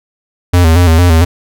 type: tone with vibrato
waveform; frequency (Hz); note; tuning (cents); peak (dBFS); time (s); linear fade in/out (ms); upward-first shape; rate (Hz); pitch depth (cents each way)
square; 84.7; E2; +48; -5; 0.53-1.25; 10; square; 4.4; 75
effects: none